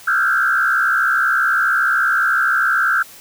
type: tone with frequency modulation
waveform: sine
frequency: 1466 Hz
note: F#6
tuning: 16 cents flat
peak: -13 dBFS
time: 0.07-3.03 s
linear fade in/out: 10 ms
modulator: 66.2 Hz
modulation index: 2.2
effects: white hiss -41 dBFS RMS until 3.2 s